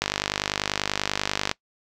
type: click train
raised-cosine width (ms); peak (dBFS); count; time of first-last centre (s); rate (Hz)
0.2; -5; 76; 0.02-1.514; 50.2
effects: noise-tail reverb RT60 0.1 s tail -22 dB re dry